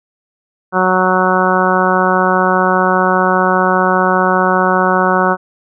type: harmonic tone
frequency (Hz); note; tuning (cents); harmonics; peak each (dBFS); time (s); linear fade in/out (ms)
185; F#3; 0; 1 / 2 / 3 / 4 / 5 / 6 / 7 / 8; -18 / -18 / -18 / -18 / -18 / -18 / -18 / -18; 0.72-5.37; 50
effects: none